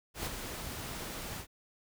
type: noise with ADSR envelope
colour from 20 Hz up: pink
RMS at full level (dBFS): -35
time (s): 0.14-1.47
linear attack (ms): 110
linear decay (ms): 39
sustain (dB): -6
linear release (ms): 82
effects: none

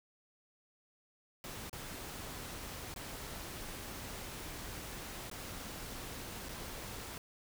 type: noise with dropouts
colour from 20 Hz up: pink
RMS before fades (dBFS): -45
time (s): 1.44-7.18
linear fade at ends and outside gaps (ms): 1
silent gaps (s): 1.696-1.729 / 2.941-2.961 / 5.299-5.313 / 6.487-6.491
effects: none

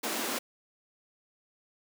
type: high-pass noise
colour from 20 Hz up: pink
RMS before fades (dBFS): -33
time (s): 0.03-0.39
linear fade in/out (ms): 10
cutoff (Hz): 200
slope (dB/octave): 96
effects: none

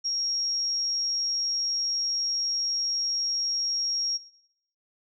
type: tone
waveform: sine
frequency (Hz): 5588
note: F8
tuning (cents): 0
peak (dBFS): -25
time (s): 0.04-4.18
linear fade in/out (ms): 20
effects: noise-tail reverb RT60 0.8 s tail -18 dB re dry

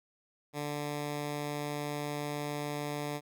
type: tone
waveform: 10% pulse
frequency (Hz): 146.83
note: D3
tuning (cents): 0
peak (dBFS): -26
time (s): 0.53-3.21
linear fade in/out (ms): 50
effects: none

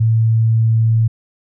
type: tone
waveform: sine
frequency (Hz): 112.6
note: A2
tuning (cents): +40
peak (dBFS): -10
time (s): 0-1.08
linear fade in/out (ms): 10
effects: none

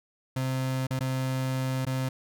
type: tone with dropouts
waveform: 35% pulse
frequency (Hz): 130.81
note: C3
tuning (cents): 0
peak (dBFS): -25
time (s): 0.36-2.09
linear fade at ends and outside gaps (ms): 5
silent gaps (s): 0.869-0.906 / 0.992-1.006 / 1.852-1.866
effects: none

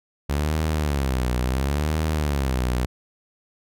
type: tone with vibrato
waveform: sawtooth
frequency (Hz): 69.6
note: C#2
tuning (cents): +8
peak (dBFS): -17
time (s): 0.29-2.86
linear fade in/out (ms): 10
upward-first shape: sine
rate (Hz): 0.72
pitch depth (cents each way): 210
effects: none

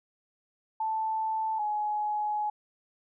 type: tone pair in turn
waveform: sine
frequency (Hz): 880 / 841.8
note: A5 / G#5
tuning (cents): 0 / +23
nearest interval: minor second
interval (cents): 77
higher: first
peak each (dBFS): -27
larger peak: neither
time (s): 0.8-1.59 / 1.59-2.5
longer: second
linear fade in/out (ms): 5
effects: none

